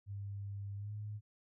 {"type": "tone with pitch glide", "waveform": "sine", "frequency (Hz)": [100, 105.09], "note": ["G2", "G#2"], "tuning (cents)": [35, 21], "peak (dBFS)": -40, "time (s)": [0.06, 1.21], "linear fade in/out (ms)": 50, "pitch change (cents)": 86, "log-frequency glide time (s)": [0.76, 0.92], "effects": []}